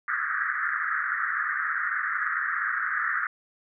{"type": "band-pass noise", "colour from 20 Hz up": "white", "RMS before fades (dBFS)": -28, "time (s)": [0.08, 3.27], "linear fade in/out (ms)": 2, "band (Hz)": [1200, 1900], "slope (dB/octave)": 96, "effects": []}